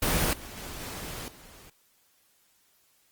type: noise with level steps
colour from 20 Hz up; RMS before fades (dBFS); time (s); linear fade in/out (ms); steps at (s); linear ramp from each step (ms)
pink; -25 / -43 / -40 / -38 / -51; 0.02-1.7; 5; 0.33 / 0.57 / 0.8 / 1.28; 2
effects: white hiss -66 dBFS RMS until 3.11 s + Opus 24 kbps